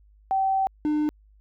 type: tone pair in turn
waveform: sine / triangle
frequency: 771 / 301.4 Hz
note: G5 / D4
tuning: -29 / +45 cents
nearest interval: octave + major third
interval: 1626 cents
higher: first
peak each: -20 / -19 dBFS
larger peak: second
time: 0.31-0.67 / 0.85-1.09 s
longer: first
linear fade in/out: 0 ms
effects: added 51 Hz sine -53 dBFS peak until 1.4 s